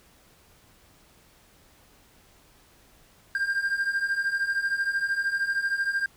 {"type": "beating tone pair", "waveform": "triangle", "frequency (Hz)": [1588, 1601], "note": ["G6", "G6"], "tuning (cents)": [22, 36], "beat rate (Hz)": 13, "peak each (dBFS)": [-28, -24], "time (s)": [3.35, 6.06], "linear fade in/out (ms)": 2, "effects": ["pink hiss -58 dBFS RMS until 6.16 s"]}